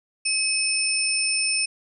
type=tone cluster; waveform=sine; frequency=2551 / 5310 / 8960 Hz; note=D#7 / E8 / C#9; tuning=+43 / +12 / +18 cents; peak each=-25 dBFS; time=0.25-1.66 s; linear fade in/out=10 ms; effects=none